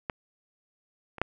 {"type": "clicks", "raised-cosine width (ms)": 0.5, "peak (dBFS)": [-15, -26, -9], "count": 3, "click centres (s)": [0.098, 1.183, 1.216], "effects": []}